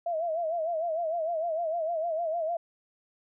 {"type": "tone with vibrato", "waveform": "sine", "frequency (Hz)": 659.3, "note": "E5", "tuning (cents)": 0, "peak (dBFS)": -27, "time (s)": [0.06, 2.57], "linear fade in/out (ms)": 5, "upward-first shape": "sine", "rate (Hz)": 6.6, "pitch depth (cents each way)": 100, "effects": []}